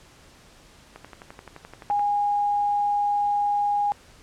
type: click train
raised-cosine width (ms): 0.5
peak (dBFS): -25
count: 13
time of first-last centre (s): 0.96-1.994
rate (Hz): 11.6
type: tone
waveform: sine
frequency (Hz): 820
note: G#5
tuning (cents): -22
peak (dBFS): -20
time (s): 1.9-3.92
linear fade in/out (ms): 0
effects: pink hiss -52 dBFS RMS until 4.22 s + low-pass 9000 Hz 12 dB/octave